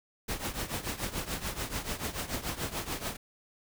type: noise with tremolo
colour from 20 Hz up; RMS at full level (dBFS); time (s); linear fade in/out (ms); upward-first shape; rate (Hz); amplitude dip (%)
pink; -32; 0.28-3.17; 10; triangle; 6.9; 85
effects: none